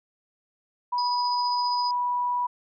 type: tone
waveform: sine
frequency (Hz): 979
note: B5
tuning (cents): -15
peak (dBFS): -23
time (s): 0.92-2.47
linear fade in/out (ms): 10
type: tone with tremolo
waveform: sine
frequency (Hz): 4978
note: D#8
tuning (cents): 0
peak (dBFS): -28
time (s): 0.98-1.91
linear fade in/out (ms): 2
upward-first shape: sine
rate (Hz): 15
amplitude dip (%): 45
effects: none